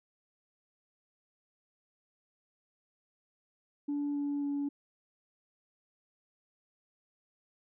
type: tone with pitch steps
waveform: sine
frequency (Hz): 288.6 / 286.6 / 284.6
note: D4 / D4 / C#4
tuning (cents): -30 / -42 / +46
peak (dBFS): -29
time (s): 3.88-4.69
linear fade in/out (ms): 10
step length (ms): 270
effects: tanh soft clip ceiling -28 dBFS